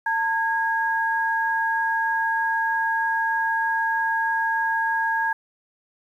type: tone pair together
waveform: sine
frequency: 901.6 / 1644 Hz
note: A5 / G#6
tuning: +42 / -18 cents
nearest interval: minor seventh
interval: 1040 cents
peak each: -23 dBFS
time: 0.06-5.33 s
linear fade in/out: 5 ms
effects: 9-bit